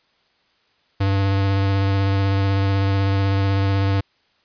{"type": "tone with vibrato", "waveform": "square", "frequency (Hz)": 98, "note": "G2", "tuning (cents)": 0, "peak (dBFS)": -17, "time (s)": [1, 4.01], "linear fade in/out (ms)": 10, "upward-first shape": "sine", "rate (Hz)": 16, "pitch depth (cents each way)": 16, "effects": ["white hiss -62 dBFS RMS until 4.44 s", "resampled to 11025 Hz"]}